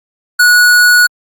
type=tone; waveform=square; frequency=1463 Hz; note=F#6; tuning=20 cents flat; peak=-5 dBFS; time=0.39-1.07 s; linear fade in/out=10 ms; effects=Opus 48 kbps